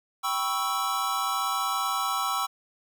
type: chord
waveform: square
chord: C# half-diminished seventh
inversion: second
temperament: equal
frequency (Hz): 784 / 987.8 / 1108.7 / 1318.5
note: G5 / B5 / C#6 / E6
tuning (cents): 0 / 0 / 0 / 0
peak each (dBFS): -34 / -35 / -31 / -30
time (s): 0.23-2.47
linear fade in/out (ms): 20
effects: none